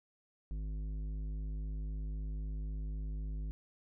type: tone with tanh clipping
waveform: triangle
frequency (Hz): 51.91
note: G#1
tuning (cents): 0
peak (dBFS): -38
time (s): 0.51-3.51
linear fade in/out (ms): 0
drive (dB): 15
effects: none